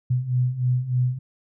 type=beating tone pair; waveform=sine; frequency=123.47 / 126.77 Hz; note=B2 / B2; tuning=0 / +46 cents; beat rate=3.3 Hz; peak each=-25 / -21 dBFS; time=0.1-1.19 s; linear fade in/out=10 ms; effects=none